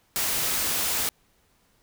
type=noise; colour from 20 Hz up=white; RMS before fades=-26 dBFS; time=0.16-1.09 s; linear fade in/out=0 ms; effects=pink hiss -65 dBFS RMS until 1.82 s